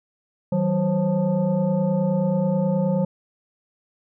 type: tone with frequency modulation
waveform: sine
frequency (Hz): 188.7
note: F#3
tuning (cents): +34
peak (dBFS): -18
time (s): 0.52-3.05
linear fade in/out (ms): 5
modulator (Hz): 348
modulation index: 1.1
effects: none